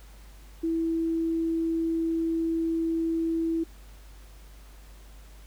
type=tone; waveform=sine; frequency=328.4 Hz; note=E4; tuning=6 cents flat; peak=-24 dBFS; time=0.63-3.64 s; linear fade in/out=10 ms; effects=added 50 Hz sine -46 dBFS peak until 5.46 s + pink hiss -56 dBFS RMS until 5.46 s